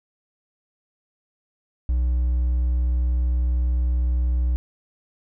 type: tone with hard clipping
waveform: triangle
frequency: 61.74 Hz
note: B1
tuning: in tune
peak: -19 dBFS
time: 1.89-4.56 s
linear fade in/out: 0 ms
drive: 5 dB
effects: none